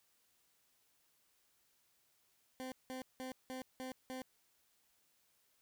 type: tone bursts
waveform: 20% pulse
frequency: 258.4 Hz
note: C4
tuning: 21 cents flat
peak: -38 dBFS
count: 6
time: 2.6-4.22 s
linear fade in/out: 0 ms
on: 120 ms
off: 180 ms
effects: white hiss -75 dBFS RMS until 5.61 s